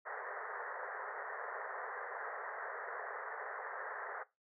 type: band-pass noise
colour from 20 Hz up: white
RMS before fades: -44 dBFS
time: 0.05-4.24 s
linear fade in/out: 20 ms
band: 410 to 1900 Hz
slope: 96 dB/octave
effects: noise-tail reverb RT60 0.2 s tail -17 dB re dry